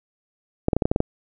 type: clicks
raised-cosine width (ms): 2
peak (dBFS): -5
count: 8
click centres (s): 0.684 / 0.732 / 0.766 / 0.822 / 0.855 / 0.915 / 0.961 / 1.004
effects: none